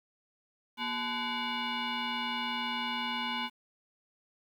sine tone with frequency modulation, 1017 Hz, C6, 50 cents flat, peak -31 dBFS, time 0.77-3.5 s, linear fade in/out 50 ms, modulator 628 Hz, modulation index 4, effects 10-bit

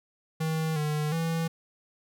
square tone with pitch steps, 159.3 / 150.9 / 164.4 Hz, D#3 / D3 / E3, +41 / +47 / -4 cents, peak -27 dBFS, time 0.4-1.48 s, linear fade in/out 10 ms, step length 360 ms, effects none

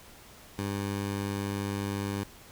15% pulse tone, 100 Hz, G2, 35 cents sharp, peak -24 dBFS, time 0.58-2.24 s, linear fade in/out 10 ms, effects pink hiss -52 dBFS RMS until 2.51 s

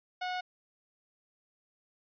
sawtooth tone, 730 Hz, F#5, 24 cents flat, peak -29 dBFS, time 0.21-0.41 s, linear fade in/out 10 ms, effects resampled to 11025 Hz

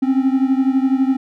triangle beating tone pair, 261.6 / 273.6 Hz, C4 / C#4, 0 / -23 cents, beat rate 12 Hz, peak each -13 / -16 dBFS, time 0.02-1.17 s, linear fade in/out 10 ms, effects none

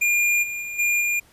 square tone with level steps, 2411 Hz, D7, 45 cents sharp, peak -18 / -28 / -30 / -19 / -21 dBFS, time 0.01-1.2 s, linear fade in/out 10 ms, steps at 0.42 / 0.61 / 0.78 / 1 s, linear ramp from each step 20 ms, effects pink hiss -55 dBFS RMS until 1.32 s + resampled to 32000 Hz

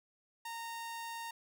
sawtooth tone, 923 Hz, A#5, 17 cents flat, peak -37 dBFS, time 0.45-1.31 s, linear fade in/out 5 ms, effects none

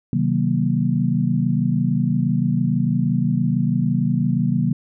sine chord, C half-diminished seventh, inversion none, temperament just, 130.81 / 156.98 / 188.37 / 235.5 Hz, C3 / Eb3 / Gb3 / Bb3, 0 / +16 / +31 / +18 cents, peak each -22 dBFS, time 0.13-4.73 s, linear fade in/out 2 ms, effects none

